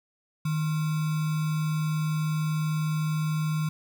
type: tone with sample-and-hold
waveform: sine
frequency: 155.56 Hz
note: D#3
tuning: in tune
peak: -24 dBFS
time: 0.45-3.69 s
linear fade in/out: 5 ms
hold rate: 1225 Hz
effects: none